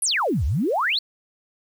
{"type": "exponential two-way sweep", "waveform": "sine", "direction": "down then up", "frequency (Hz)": [11700, 62.5, 4560], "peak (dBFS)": -19, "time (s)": [0.02, 0.99], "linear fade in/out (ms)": 5, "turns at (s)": 0.45, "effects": ["8-bit"]}